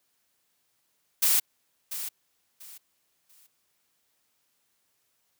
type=noise with echo; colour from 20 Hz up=blue; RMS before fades=-22 dBFS; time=1.22-1.4 s; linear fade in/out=10 ms; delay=690 ms; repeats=3; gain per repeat=-12 dB; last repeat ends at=3.47 s; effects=white hiss -73 dBFS RMS until 5.39 s + high-pass 60 Hz 12 dB/octave